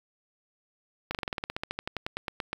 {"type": "slowing click train", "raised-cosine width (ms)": 0.3, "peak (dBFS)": -15, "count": 20, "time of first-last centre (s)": [1.11, 2.53], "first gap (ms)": 38, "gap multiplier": 1.07, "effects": ["7-bit"]}